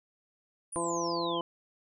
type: exponential sweep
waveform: sine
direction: down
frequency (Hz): 9830 to 2960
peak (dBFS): -37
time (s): 0.72-1.41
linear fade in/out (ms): 10
type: harmonic tone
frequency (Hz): 170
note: F3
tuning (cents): -46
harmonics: 1 / 2 / 3 / 4 / 5 / 6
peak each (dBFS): -42 / -34 / -36 / -39 / -42 / -34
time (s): 0.76-1.41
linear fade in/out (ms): 0
effects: none